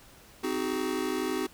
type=chord; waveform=square; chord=Ab dominant seventh; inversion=first; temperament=just; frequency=259.6 / 311.5 / 373.8 / 415.3 Hz; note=C4 / Eb4 / Gb4 / Ab4; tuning=-13 / +2 / +18 / 0 cents; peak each=-35 / -35 / -33 / -37 dBFS; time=0.43-1.47 s; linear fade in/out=10 ms; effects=pink hiss -54 dBFS RMS until 1.53 s